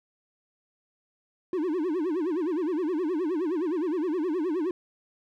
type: tone with vibrato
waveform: triangle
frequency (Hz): 334.6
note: E4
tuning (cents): +26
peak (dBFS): -23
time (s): 1.53-4.71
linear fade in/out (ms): 2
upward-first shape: sine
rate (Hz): 9.6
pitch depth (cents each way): 220
effects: none